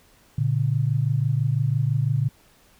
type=tone pair together; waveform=sine; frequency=116.54 / 142.53 Hz; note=A#2 / C#3; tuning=0 / +49 cents; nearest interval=minor third; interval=349 cents; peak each=-22 dBFS; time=0.38-2.29 s; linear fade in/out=5 ms; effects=pink hiss -57 dBFS RMS until 2.79 s